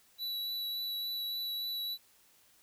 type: tone with vibrato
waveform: square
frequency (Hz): 3939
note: B7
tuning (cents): -5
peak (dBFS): -35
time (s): 0.18-1.98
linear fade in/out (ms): 50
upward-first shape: triangle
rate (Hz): 3.5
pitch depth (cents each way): 12
effects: white hiss -65 dBFS RMS until 2.62 s